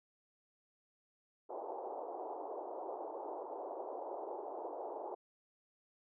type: band-pass noise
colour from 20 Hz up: white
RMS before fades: -44 dBFS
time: 1.49-5.15 s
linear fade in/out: 10 ms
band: 340 to 900 Hz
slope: 48 dB/octave
effects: none